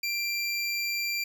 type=tone; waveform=25% pulse; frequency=2365 Hz; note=D7; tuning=12 cents sharp; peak=-24 dBFS; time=0.03-1.24 s; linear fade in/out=5 ms; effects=none